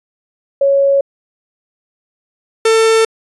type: tone pair in turn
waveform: sine / 45% pulse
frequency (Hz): 554.4 / 447.2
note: C#5 / A4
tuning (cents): 0 / +28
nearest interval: major third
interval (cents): 372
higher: first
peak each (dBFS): -8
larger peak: neither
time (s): 0.61-1.01 / 2.65-3.05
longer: neither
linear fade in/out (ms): 5
effects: resampled to 24000 Hz